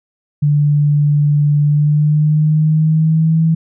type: tone with pitch glide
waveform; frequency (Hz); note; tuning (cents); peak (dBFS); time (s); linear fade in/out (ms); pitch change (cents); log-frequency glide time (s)
sine; 146.83 to 161.98; D3 to E3; 0 to -30; -9; 0.42-3.55; 10; +170; 1.63-3.44
effects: none